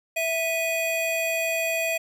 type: tone pair together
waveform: square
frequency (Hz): 657.5 / 2485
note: E5 / D#7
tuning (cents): -5 / -3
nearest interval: octave + major seventh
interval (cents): 2302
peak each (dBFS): -27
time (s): 0.16-1.98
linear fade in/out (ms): 10
effects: none